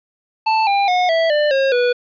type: tone with pitch steps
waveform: square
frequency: 882 / 799.5 / 724.7 / 656.9 / 595.5 / 539.8 / 489.3 Hz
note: A5 / G5 / F#5 / E5 / D5 / C#5 / B4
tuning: +4 / +34 / -36 / -6 / +24 / -46 / -16 cents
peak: -14 dBFS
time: 0.46-1.93 s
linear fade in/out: 10 ms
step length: 210 ms
effects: resampled to 11025 Hz + 8-bit